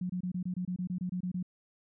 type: tone bursts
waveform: sine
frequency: 180.9 Hz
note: F#3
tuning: 39 cents flat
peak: -31 dBFS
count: 13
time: 0.01-1.428 s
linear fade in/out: 5 ms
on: 86 ms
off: 25 ms
effects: none